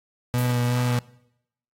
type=tone with vibrato; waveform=35% pulse; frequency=122.5 Hz; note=B2; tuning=14 cents flat; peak=-19 dBFS; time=0.34-0.99 s; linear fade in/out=0 ms; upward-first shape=sine; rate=2.7 Hz; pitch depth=17 cents each way
type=noise with exponential decay; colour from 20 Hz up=violet; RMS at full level=-31 dBFS; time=0.38-0.75 s; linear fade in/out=5 ms; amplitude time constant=79 ms
effects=noise-tail reverb RT60 0.8 s tail -22 dB re dry + AAC 48 kbps